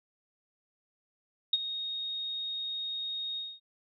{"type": "tone with ADSR envelope", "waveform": "sine", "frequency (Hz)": 3729, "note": "A#7", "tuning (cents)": 0, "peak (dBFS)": -20, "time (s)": [1.53, 3.6], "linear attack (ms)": 4, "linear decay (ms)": 33, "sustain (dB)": -13, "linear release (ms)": 230, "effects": []}